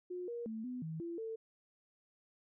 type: tone with pitch steps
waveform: sine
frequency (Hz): 359.7 / 473.1 / 221.5 / 250.3 / 160 / 339.2 / 447.3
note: F#4 / A#4 / A3 / B3 / D#3 / E4 / A4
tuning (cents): -49 / +26 / +12 / +23 / +49 / +50 / +28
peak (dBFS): -39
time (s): 0.1-1.36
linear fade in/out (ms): 10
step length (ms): 180
effects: none